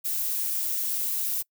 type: noise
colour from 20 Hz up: violet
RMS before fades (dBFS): -28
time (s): 0.04-1.43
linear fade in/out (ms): 20
effects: noise-tail reverb RT60 0.1 s tail -25 dB re dry